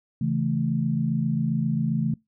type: chord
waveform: sine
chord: A major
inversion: first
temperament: just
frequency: 137.5 / 165 / 220 Hz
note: C#3 / E3 / A3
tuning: -14 / +2 / 0 cents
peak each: -26 dBFS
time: 0.21-2.14 s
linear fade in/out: 5 ms
effects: noise-tail reverb RT60 0.2 s tail -24 dB re dry